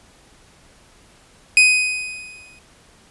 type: tone with exponential decay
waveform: 40% pulse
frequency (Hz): 2501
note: D#7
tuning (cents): +8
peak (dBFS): -6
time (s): 1.57-2.59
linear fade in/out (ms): 1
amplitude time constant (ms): 220
effects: pink hiss -51 dBFS RMS until 3.1 s + resampled to 24000 Hz